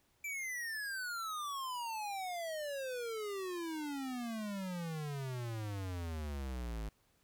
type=exponential sweep; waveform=square; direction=down; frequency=2349 to 52 Hz; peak=-39 dBFS; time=0.24-6.89 s; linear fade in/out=5 ms; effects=pink hiss -73 dBFS RMS until 7.23 s